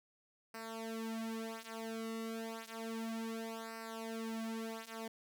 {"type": "tone with flanger", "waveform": "sawtooth", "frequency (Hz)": 225.2, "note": "A3", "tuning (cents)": 40, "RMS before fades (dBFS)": -43, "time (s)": [0.54, 5.08], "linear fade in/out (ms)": 5, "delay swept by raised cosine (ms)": [0.29, 5.69], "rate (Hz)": 0.31, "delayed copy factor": -0.9, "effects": []}